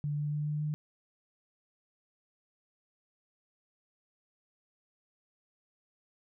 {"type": "tone with pitch steps", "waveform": "sine", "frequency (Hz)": [146.83, 147.85, 148.88, 149.92, 150.96], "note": ["D3", "D3", "D3", "D3", "D3"], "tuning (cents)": [0, 12, 24, 36, 48], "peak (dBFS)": -30, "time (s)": [0.04, 0.74], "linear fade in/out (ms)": 0, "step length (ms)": 140, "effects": []}